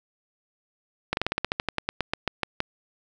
slowing click train, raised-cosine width 0.3 ms, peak -8 dBFS, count 17, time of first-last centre 1.13-2.604 s, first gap 41 ms, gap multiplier 1.1, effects none

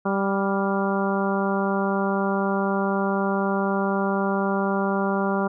harmonic tone with a mistuned harmonic, 196 Hz, G3, in tune, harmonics 1 / 2 / 3 / 4 / 5 / 6 / 7, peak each -24 / -27 / -29 / -30 / -31 / -32 / -32 dBFS, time 0.05-5.48 s, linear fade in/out 10 ms, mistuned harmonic 7, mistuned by +35 cents, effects none

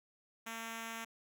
5% pulse tone with notch filter, 227.1 Hz, A#3, 45 cents flat, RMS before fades -44 dBFS, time 0.46-1.05 s, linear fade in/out 10 ms, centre 510 Hz, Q 1.8, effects none

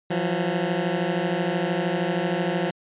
15% pulse beating tone pair, 168.8 / 181.8 Hz, E3 / F#3, +41 / -30 cents, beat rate 13 Hz, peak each -19 / -19 dBFS, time 0.1-2.71 s, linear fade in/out 10 ms, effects resampled to 8000 Hz

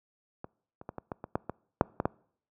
clicks, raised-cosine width 1 ms, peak -25 / -30 / -23 / -23 / -20 / -24 / -13 / -19 / -6 / -14 / -11 dBFS, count 11, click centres 0.444 / 0.814 / 0.891 / 0.983 / 1.118 / 1.241 / 1.355 / 1.496 / 1.811 / 2.001 / 2.055 s, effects noise-tail reverb RT60 0.6 s tail -25 dB re dry + high-pass 80 Hz 12 dB/octave

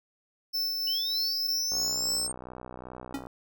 square tone with tremolo, 5300 Hz, E8, 9 cents sharp, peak -27 dBFS, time 0.53-2.28 s, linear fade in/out 20 ms, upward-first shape sine, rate 3.3 Hz, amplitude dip 30%
sine linear sweep, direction up, 2900 to 8640 Hz, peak -32 dBFS, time 0.87-2.32 s, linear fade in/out 5 ms
click train, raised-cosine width 1 ms, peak -27 dBFS, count 98, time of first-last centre 1.72-3.27 s, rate 62.6 Hz
square tone with exponential decay, 275.5 Hz, C#4, 11 cents flat, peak -28 dBFS, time 3.14-3.27 s, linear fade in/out 5 ms, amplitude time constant 27 ms
effects none

